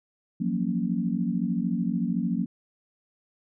sine chord, Gb major seventh, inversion third, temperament equal with one note detuned, 171.52 / 185 / 233.1 / 277.2 Hz, F3 / Gb3 / Bb3 / Db4, -31 / 0 / 0 / 0 cents, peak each -31 / -28 / -28 / -33 dBFS, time 0.4-2.46 s, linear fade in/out 10 ms, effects none

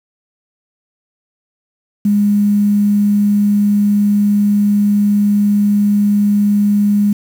sine tone with quantisation, 205.2 Hz, G#3, 21 cents flat, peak -9 dBFS, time 2.05-7.13 s, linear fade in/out 5 ms, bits 6, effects none

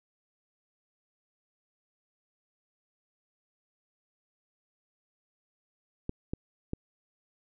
clicks, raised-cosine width 3 ms, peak -19 dBFS, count 3, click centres 6.094 / 6.335 / 6.734 s, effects none

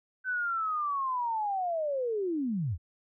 sine linear sweep, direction down, 1530 to 68.9 Hz, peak -28 dBFS, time 0.24-2.78 s, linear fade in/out 50 ms, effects none

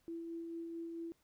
sine tone with tremolo, 333.6 Hz, E4, 21 cents sharp, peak -40 dBFS, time 0.08-1.12 s, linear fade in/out 0 ms, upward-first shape sine, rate 4.5 Hz, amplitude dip 25%, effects pink hiss -75 dBFS RMS until 1.23 s

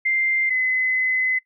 sine tone pair in turn, 2093 / 2031 Hz, C7 / B6, 0 / +48 cents, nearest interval minor second, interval 52 cents, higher first, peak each -18 dBFS, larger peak neither, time 0.05-0.5 / 0.5-1.39 s, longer second, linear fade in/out 10 ms, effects noise-tail reverb RT60 0.1 s tail -18 dB re dry

